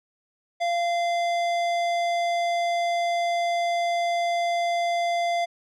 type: tone with tanh clipping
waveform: sine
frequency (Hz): 690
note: F5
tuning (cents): -21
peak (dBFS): -24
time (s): 0.6-5.46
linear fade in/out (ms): 20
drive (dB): 16
effects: none